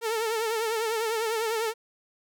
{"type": "tone with vibrato", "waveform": "sawtooth", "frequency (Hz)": 447.8, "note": "A4", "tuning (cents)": 30, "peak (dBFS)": -22, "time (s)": [0.01, 1.74], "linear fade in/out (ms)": 50, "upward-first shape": "triangle", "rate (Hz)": 10, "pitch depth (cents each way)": 87, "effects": []}